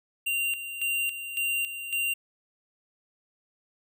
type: tone with tremolo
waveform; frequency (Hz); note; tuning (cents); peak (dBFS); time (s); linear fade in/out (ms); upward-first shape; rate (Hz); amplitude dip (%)
square; 2774; F7; -12; -26; 0.26-2.14; 10; square; 1.8; 65
effects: none